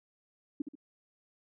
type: tone with echo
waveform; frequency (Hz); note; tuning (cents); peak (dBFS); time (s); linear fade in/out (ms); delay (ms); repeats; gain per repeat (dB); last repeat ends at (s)
sine; 288.3; D4; -32; -29; 0.6-0.62; 5; 67; 2; -8; 0.754
effects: none